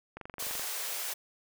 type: click train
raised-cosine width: 0.5 ms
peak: -27 dBFS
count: 11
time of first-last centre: 0.17-0.596 s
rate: 23.5 Hz
type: high-pass noise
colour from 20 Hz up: white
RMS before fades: -36 dBFS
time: 0.39-1.14 s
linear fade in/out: 10 ms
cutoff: 400 Hz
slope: 48 dB/octave
effects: none